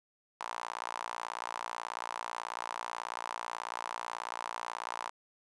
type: tone with high-pass filter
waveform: sawtooth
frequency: 58.27 Hz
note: A#1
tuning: in tune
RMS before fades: -40 dBFS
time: 0.4-5.1 s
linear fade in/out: 10 ms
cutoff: 950 Hz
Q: 3.9
effects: resampled to 22050 Hz + 10-bit